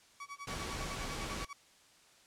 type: tone with tremolo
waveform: 30% pulse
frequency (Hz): 1133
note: C#6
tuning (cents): +37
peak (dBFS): -39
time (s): 0.2-1.53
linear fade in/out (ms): 2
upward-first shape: sine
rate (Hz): 10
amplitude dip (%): 100
type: noise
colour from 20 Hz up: pink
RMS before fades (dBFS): -40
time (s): 0.47-1.45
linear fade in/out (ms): 5
effects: white hiss -63 dBFS RMS until 2.26 s + low-pass 8000 Hz 12 dB/octave